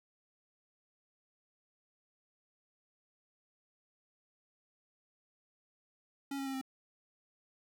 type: tone with pitch steps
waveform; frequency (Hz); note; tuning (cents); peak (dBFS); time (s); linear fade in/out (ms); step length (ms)
square; 277.2 / 272.9 / 268.7 / 264.5; C#4 / C#4 / C4 / C4; 0 / -27 / +46 / +19; -37; 6.31-6.614; 5; 76
effects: 13-bit